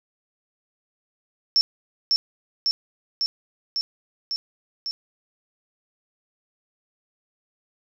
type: tone with echo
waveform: sine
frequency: 5400 Hz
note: E8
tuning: 41 cents sharp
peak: -14 dBFS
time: 1.56-1.61 s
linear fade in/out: 0 ms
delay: 550 ms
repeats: 6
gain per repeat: -2 dB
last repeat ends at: 4.91 s
effects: none